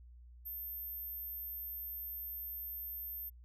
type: tone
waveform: sine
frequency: 13310 Hz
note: G#9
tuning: 3 cents sharp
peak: -38 dBFS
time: 0.45-3.3 s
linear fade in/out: 20 ms
effects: tanh soft clip ceiling -40 dBFS + added 60 Hz sine -53 dBFS peak until 3.44 s